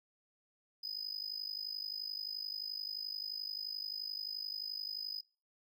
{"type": "tone with amplitude modulation", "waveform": "triangle", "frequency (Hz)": 5000, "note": "D#8", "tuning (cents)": 8, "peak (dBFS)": -34, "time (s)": [0.83, 5.21], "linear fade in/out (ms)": 10, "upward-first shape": "sine", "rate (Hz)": 51.5, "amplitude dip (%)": 85, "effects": ["noise-tail reverb RT60 0.4 s tail -24 dB re dry"]}